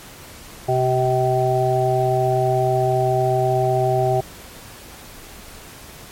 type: harmonic tone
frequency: 128 Hz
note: C3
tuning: 38 cents flat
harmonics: 1 / 3 / 5 / 6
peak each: -21 / -21 / -21 / -21 dBFS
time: 0.68-4.21 s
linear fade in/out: 10 ms
effects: pink hiss -40 dBFS RMS until 6.11 s + MP3 64 kbps